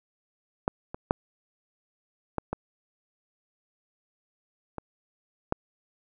clicks, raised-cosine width 1 ms, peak -10 / -21 / -7 / -13 / -15 / -20 / -10 dBFS, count 7, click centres 0.679 / 0.945 / 1.109 / 2.383 / 2.53 / 4.783 / 5.524 s, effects none

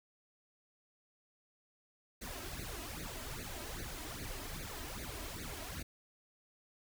pink noise with flanger, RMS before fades -44 dBFS, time 2.21-5.83 s, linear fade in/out 10 ms, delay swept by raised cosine 0.46 to 3.16 ms, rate 2.5 Hz, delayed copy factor +1, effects none

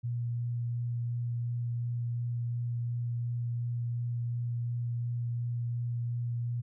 sine tone with vibrato, 119.4 Hz, A#2, 42 cents sharp, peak -30 dBFS, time 0.03-6.62 s, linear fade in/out 20 ms, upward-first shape sine, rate 2.8 Hz, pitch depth 9 cents each way, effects none

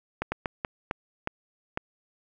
slowing click train, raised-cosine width 0.5 ms, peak -13 dBFS, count 7, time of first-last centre 0.22-1.774 s, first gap 100 ms, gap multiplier 1.38, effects none

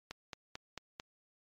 click train, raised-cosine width 0.2 ms, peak -24 dBFS, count 5, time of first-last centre 0.11-0.999 s, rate 4.5 Hz, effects MP3 64 kbps

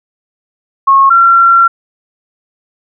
sine tone pair in turn, 1090 / 1365.8 Hz, C#6 / F6, -29 / -39 cents, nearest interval major third, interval 390 cents, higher second, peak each -3 dBFS, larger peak neither, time 0.87-1.1 / 1.1-1.68 s, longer second, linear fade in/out 10 ms, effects none

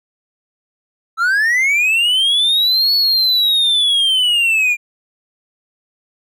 triangle linear two-way sweep, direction up then down, 1300 to 4430 to 2382 Hz, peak -10 dBFS, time 1.17-4.77 s, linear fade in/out 50 ms, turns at 2.94 s, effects none

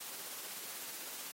white noise with tremolo, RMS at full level -44 dBFS, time 0-1.32 s, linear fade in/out 10 ms, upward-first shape sine, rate 16 Hz, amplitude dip 25%, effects high-pass 200 Hz 12 dB/octave + AAC 48 kbps

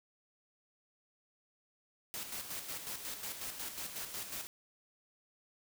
white noise with tremolo, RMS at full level -41 dBFS, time 2.14-4.47 s, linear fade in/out 0 ms, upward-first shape square, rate 5.5 Hz, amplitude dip 50%, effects none

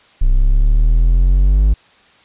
triangle exponential sweep, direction up, 31.09 to 52.4 Hz, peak -6 dBFS, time 0.21-1.74 s, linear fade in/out 10 ms, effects white hiss -49 dBFS RMS until 2.24 s + resampled to 8000 Hz

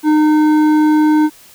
sine tone with hard clipping, 305.8 Hz, D#4, 30 cents flat, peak -10 dBFS, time 0.03-1.3 s, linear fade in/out 50 ms, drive 9 dB, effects white hiss -43 dBFS RMS until 1.54 s

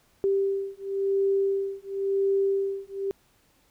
sine beating tone pair, 392 / 392.95 Hz, G4 / G4, 0 / +4 cents, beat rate 0.95 Hz, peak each -26 dBFS, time 0.24-3.11 s, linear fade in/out 0 ms, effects pink hiss -64 dBFS RMS until 3.7 s

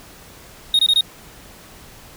triangle tone bursts, 3729 Hz, A#7, in tune, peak -10 dBFS, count 4, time 0.74-1.009 s, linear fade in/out 2 ms, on 50 ms, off 23 ms, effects pink hiss -43 dBFS RMS until 2.16 s

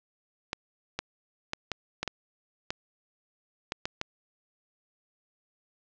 clicks, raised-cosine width 0.2 ms, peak -13 dBFS, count 10, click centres 0.531 / 0.99 / 1.534 / 1.717 / 2.03 / 2.077 / 2.705 / 3.721 / 3.855 / 4.014 s, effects low-pass 6000 Hz 12 dB/octave

